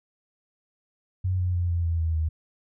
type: tone with pitch steps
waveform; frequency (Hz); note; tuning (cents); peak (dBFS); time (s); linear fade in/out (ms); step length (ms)
sine; 92.5 / 90.13 / 87.81 / 85.56 / 83.37 / 81.23 / 79.14; F#2 / F#2 / F2 / F2 / E2 / E2 / D#2; 0 / -45 / +10 / -35 / +20 / -25 / +30; -22; 1.24-2.29; 10; 150
effects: none